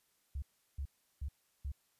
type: tone bursts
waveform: sine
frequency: 69.3 Hz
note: C#2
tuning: in tune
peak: -36 dBFS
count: 4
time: 0.35-1.718 s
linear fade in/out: 5 ms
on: 72 ms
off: 360 ms
effects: white hiss -75 dBFS RMS until 1.99 s + resampled to 32000 Hz